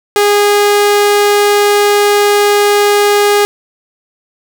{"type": "tone", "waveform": "sawtooth", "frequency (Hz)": 410.8, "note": "G#4", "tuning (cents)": -19, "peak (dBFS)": -3, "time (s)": [0.16, 3.45], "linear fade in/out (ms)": 0, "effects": []}